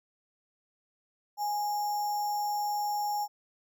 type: tone with sample-and-hold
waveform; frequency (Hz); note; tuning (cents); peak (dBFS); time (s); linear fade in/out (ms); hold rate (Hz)
sine; 830.6; G#5; 0; -28; 1.37-3.28; 50; 6300
effects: none